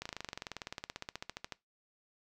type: slowing click train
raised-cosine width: 0.2 ms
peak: -22 dBFS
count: 29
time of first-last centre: 0.02-1.523 s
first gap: 35 ms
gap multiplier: 1.03
effects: noise-tail reverb RT60 0.2 s tail -21 dB re dry